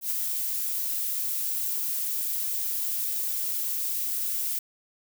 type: noise with ADSR envelope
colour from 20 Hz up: violet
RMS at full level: -26 dBFS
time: 0.01-4.59 s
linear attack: 100 ms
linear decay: 4 ms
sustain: -3 dB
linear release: 5 ms
effects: none

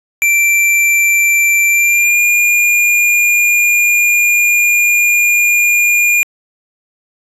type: tone with pitch glide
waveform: square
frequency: 2349 to 2418 Hz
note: D7 to D7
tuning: 0 to +50 cents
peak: -9 dBFS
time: 0.22-6.23 s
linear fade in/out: 0 ms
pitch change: +50 cents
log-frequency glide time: 1.69-2.2 s
effects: resampled to 32000 Hz

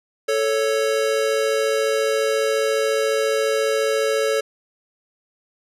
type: tone pair together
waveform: square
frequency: 440 / 554.4 Hz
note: A4 / C#5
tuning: 0 / 0 cents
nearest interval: major third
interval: 400 cents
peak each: -21 / -22 dBFS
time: 0.28-4.41 s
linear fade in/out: 10 ms
effects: low-pass 11000 Hz 12 dB/octave

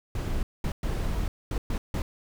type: noise bursts at uneven times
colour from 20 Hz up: brown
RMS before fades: -28 dBFS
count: 6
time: 0.15-0.43 / 0.64-0.72 / 0.83-1.28 / 1.51-1.58 / 1.7-1.78 / 1.94-2.02 s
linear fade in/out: 2 ms
effects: none

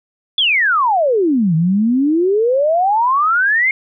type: exponential two-way sweep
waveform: sine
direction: down then up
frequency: 3520 to 155.56 to 2174 Hz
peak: -11 dBFS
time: 0.38-3.71 s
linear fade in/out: 2 ms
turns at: 1.55 s
effects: none

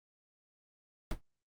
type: noise with exponential decay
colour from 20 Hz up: brown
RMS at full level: -28 dBFS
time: 1.11-1.21 s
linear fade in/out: 1 ms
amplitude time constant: 20 ms
effects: Opus 48 kbps

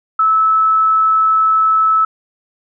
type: tone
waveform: sine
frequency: 1304 Hz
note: E6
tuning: 19 cents flat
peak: -9 dBFS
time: 0.19-2.05 s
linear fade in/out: 5 ms
effects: none

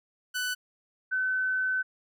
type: tone pair in turn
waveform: sawtooth / sine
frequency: 1494 / 1518.4 Hz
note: F#6 / F#6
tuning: +16 / +44 cents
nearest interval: unison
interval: 28 cents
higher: second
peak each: -25 dBFS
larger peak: neither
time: 0.34-0.55 / 1.11-1.83 s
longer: second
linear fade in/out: 20 ms
effects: none

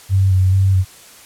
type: tone with vibrato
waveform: sine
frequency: 94.8 Hz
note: F#2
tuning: 43 cents sharp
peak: -10 dBFS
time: 0.09-0.85 s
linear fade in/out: 50 ms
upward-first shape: square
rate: 2.3 Hz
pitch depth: 25 cents each way
effects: white hiss -42 dBFS RMS until 1.25 s + low-pass 12000 Hz 12 dB/octave

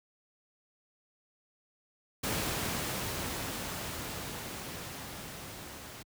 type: noise with level ramp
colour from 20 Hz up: pink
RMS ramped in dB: -32 to -46 dBFS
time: 2.23-6.03 s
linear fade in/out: 10 ms
effects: high-pass 60 Hz 12 dB/octave

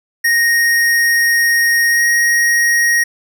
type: tone with pitch glide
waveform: square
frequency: 1864.7 to 1878.8 Hz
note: A#6 to A#6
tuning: 0 to +13 cents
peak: -11 dBFS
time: 0.24-3.04 s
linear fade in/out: 10 ms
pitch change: +13 cents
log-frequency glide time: 1.89-2.03 s
effects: none

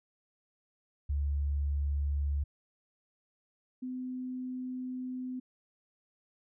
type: tone pair in turn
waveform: sine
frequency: 71.5 / 254.3 Hz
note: D2 / C4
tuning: -46 / -49 cents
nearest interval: octave + minor seventh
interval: 2197 cents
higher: second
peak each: -28 / -35 dBFS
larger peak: first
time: 1.09-2.44 / 3.82-5.4 s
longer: second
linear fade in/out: 10 ms
effects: none

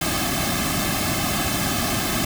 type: noise with comb filter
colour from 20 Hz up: pink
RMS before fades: -23 dBFS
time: 0.01-2.25 s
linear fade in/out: 5 ms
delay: 2.1 ms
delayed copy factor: -0.8
effects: none

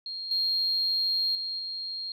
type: tone with level steps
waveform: sine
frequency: 4231 Hz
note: C8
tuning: 19 cents sharp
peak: -33 / -23 / -30 / -32 dBFS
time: 0.06-2.12 s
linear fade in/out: 2 ms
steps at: 0.31 / 1.35 / 1.59 s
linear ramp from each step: 2 ms
effects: tanh soft clip ceiling -19 dBFS

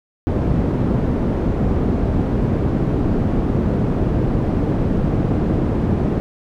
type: low-pass noise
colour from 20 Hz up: white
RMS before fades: -18 dBFS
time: 0.27-6.2 s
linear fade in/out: 0 ms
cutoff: 260 Hz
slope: 12 dB/octave
effects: none

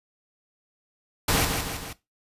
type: noise with echo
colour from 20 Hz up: pink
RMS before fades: -22 dBFS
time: 1.28-1.45 s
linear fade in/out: 5 ms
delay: 160 ms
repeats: 3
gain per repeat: -5 dB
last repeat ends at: 1.93 s
effects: noise-tail reverb RT60 0.2 s tail -17 dB re dry + resampled to 32000 Hz

